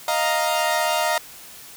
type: chord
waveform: sawtooth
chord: Eb suspended second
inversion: none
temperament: equal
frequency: 622.3 / 698.5 / 932.3 Hz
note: Eb5 / F5 / Bb5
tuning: 0 / 0 / 0 cents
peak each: -20 dBFS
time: 0.08-1.18 s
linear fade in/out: 2 ms
effects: white hiss -42 dBFS RMS until 1.76 s